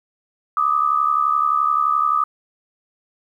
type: tone pair together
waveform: sine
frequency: 1189 / 1260.6 Hz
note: D6 / D#6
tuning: +21 / +22 cents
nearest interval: minor second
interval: 101 cents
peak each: -18 dBFS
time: 0.57-2.24 s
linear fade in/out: 2 ms
effects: 9-bit